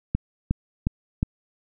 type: click train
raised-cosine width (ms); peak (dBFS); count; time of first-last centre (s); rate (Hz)
5; -9; 4; 0.15-1.229; 2.78
effects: none